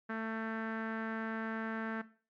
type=tone with low-pass filter; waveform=sawtooth; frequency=222.7 Hz; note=A3; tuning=21 cents sharp; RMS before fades=-38 dBFS; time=0.09-2.02 s; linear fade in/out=10 ms; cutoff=1600 Hz; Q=4; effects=noise-tail reverb RT60 0.4 s tail -17 dB re dry + MP3 64 kbps